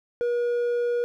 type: tone with hard clipping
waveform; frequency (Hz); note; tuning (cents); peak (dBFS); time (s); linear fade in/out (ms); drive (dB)
sine; 480; B4; -49; -23; 0.21-1.04; 0; 3
effects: none